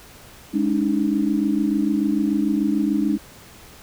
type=chord; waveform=sine; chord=Ab suspended fourth; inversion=none; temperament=equal with one note detuned; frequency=207.7 / 284.3 / 311.1 Hz; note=Ab3 / Db4 / Eb4; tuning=0 / +44 / 0 cents; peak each=-22 dBFS; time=0.53-3.18 s; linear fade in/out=20 ms; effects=pink hiss -45 dBFS RMS until 3.82 s